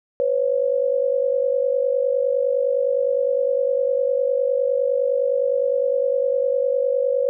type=tone pair together; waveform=sine; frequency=499.2 / 549 Hz; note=B4 / C#5; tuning=+19 / -17 cents; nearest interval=major second; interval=164 cents; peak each=-20 dBFS; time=0.2-7.29 s; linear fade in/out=0 ms; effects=none